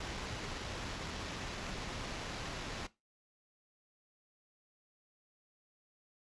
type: noise with sample-and-hold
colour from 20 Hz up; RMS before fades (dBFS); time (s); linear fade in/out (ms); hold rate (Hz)
pink; -42; 0-2.87; 5; 8820
effects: noise-tail reverb RT60 0.2 s tail -17 dB re dry + resampled to 22050 Hz